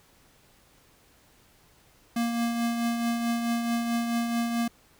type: tone with tremolo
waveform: square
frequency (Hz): 234.1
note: A#3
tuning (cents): +8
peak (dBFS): -24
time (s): 2.16-4.68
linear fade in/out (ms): 5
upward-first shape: triangle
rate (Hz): 4.6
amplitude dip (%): 45
effects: pink hiss -60 dBFS RMS until 4.99 s